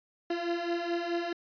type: beating tone pair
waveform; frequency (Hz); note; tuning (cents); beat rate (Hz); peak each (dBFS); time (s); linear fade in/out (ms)
30% pulse; 340 / 344.7; F4 / F4; -46 / -23; 4.7; -32 / -29; 0.3-1.33; 5
effects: resampled to 11025 Hz